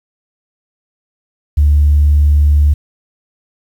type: tone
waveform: sine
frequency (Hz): 73.42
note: D2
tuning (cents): 0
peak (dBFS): -5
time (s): 1.57-2.74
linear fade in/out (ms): 10
effects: tanh soft clip ceiling -2 dBFS + 7-bit